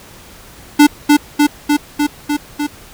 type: tone with echo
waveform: square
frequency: 293.7 Hz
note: D4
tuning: in tune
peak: -4 dBFS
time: 0.79-0.87 s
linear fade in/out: 10 ms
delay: 300 ms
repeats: 6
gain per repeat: -2 dB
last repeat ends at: 2.67 s
effects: pink hiss -39 dBFS RMS until 2.93 s